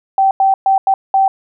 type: tone bursts at uneven times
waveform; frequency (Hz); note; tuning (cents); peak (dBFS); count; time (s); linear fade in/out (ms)
sine; 775; G5; -20; -8; 5; 0.18-0.31 / 0.4-0.54 / 0.66-0.78 / 0.87-0.94 / 1.14-1.28; 2
effects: none